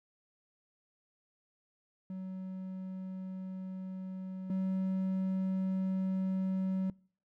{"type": "tone pair in turn", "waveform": "triangle", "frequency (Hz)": [187.6, 189.01], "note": ["F#3", "F#3"], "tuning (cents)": [24, 37], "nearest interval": "unison", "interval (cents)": 13, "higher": "second", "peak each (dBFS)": [-36, -28], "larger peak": "second", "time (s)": [[2.1, 4.5], [4.5, 6.9]], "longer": "neither", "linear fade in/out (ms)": 2, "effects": ["noise-tail reverb RT60 0.5 s tail -25 dB re dry"]}